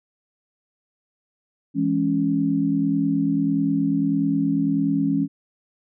sine chord, C# minor, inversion first, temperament just, 166.31 / 207.9 / 277.2 Hz, E3 / G#3 / C#4, +16 / +2 / 0 cents, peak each -25 / -25 / -20 dBFS, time 1.74-5.28 s, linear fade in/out 50 ms, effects none

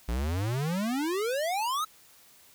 square exponential sweep, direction up, 55 to 1318.5 Hz, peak -28 dBFS, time 0.08-1.85 s, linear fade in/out 10 ms, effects white hiss -57 dBFS RMS until 2.54 s

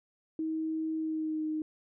sine tone with pitch glide, 317.8 to 310.4 Hz, D#4 to D#4, +37 to -4 cents, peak -30 dBFS, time 0.39-1.62 s, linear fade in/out 2 ms, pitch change -41 cents, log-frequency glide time 0.97-1.44 s, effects none

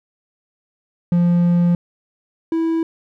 triangle tone pair in turn, 173.9 / 327.4 Hz, F3 / E4, -7 / -12 cents, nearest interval major seventh, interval 1095 cents, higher second, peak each -10 / -14 dBFS, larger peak first, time 1.12-1.75 / 2.52-2.83 s, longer first, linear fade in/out 2 ms, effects none

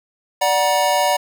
square chord, D augmented, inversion none, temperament equal with one note detuned, 587.3 / 740 / 951.4 Hz, D5 / F#5 / A#5, 0 / 0 / +35 cents, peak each -20 dBFS, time 0.41-1.17 s, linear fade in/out 10 ms, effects 7-bit

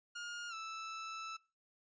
sawtooth tone with pitch glide, 1420 to 1317.3 Hz, F6 to E6, +28 to -2 cents, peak -39 dBFS, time 0.15-1.37 s, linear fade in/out 10 ms, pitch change -130 cents, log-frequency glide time 0.49-0.54 s, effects noise-tail reverb RT60 0.3 s tail -20 dB re dry + resampled to 16000 Hz

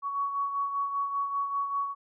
sine beating tone pair, 1120 / 1125.1 Hz, C#6 / C#6, +18 / +25 cents, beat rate 5.1 Hz, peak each -28 / -37 dBFS, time 0.02-1.95 s, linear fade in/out 50 ms, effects none

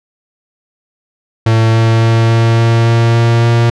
45% pulse tone with pitch steps, 112.5 / 113.15 / 113.81 / 114.47 / 115.13 / 115.8 / 116.47 / 117.14 Hz, A2 / A2 / A#2 / A#2 / A#2 / A#2 / A#2 / A#2, +39 / +49 / -41 / -31 / -21 / -11 / -1 / +9 cents, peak -7 dBFS, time 1.46-3.7 s, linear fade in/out 5 ms, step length 280 ms, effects low-pass 5000 Hz 12 dB/octave

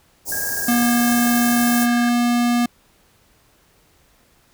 white band-stop noise, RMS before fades -25 dBFS, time 0.25-1.88 s, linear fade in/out 50 ms, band 900 to 5100 Hz, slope 48 dB/octave
sine tone with tremolo, 1633 Hz, G#6, 30 cents flat, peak -24 dBFS, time 0.32-2.09 s, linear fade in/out 2 ms, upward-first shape square, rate 20 Hz, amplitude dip 50%
square tone, 240 Hz, B3, 49 cents flat, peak -16 dBFS, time 0.68-2.66 s, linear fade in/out 5 ms
effects pink hiss -57 dBFS RMS until 4.53 s

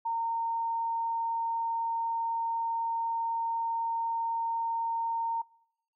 sine tone, 918 Hz, A#5, 27 cents flat, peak -28 dBFS, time 0.05-5.42 s, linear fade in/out 10 ms, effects noise-tail reverb RT60 0.8 s tail -25 dB re dry

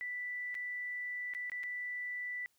sine tone with dropouts, 1975.5 Hz, B6, in tune, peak -37 dBFS, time 0.01-2.46 s, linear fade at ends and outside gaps 0 ms, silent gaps 0.544-0.551 / 1.337-1.349 / 1.498-1.518 / 1.633-1.637 s, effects white hiss -75 dBFS RMS until 2.58 s

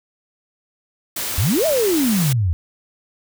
white noise, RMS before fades -25 dBFS, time 1.16-2.33 s, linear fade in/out 5 ms
sine exponential two-way sweep, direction up then down, 79 to 667 to 79 Hz, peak -15 dBFS, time 1.38-2.53 s, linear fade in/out 0 ms, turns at 1.66 s
effects none

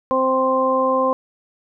harmonic tone, 261.6 Hz, C4, in tune, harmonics 1 / 2 / 3 / 4, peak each -24 / -18 / -28 / -19 dBFS, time 0.11-1.13 s, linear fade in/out 0 ms, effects none

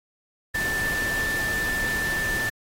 sine tone in noise, 1770 Hz, A6, 10 cents sharp, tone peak -24 dBFS, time 0.54-2.5 s, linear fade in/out 10 ms, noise pink, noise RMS -32 dBFS, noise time 0.54-2.5 s, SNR +5 dB, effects AAC 48 kbps

